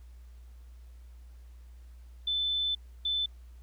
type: tone bursts at uneven times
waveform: sine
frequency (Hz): 3520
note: A7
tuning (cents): 0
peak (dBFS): -27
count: 2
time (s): 2.27-2.75 / 3.05-3.26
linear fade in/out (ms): 5
effects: added 60 Hz sine -47 dBFS peak until 3.62 s + pink hiss -68 dBFS RMS until 3.62 s